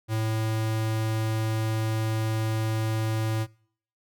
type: tone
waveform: square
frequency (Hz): 110.4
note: A2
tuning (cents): +6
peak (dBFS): -25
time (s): 0.08-3.47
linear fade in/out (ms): 50
effects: noise-tail reverb RT60 0.6 s tail -25 dB re dry